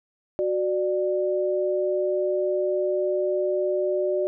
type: tone pair together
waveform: sine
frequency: 370 / 593.5 Hz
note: F#4 / D5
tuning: 0 / +18 cents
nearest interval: minor sixth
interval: 818 cents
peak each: -24 dBFS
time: 0.39-4.27 s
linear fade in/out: 0 ms
effects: none